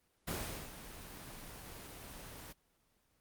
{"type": "noise with ADSR envelope", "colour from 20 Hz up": "pink", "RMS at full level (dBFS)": -38, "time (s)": [0.27, 2.53], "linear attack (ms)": 11, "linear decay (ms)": 410, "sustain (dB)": -11, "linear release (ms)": 9, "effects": ["pink hiss -75 dBFS RMS until 3.2 s", "Opus 24 kbps"]}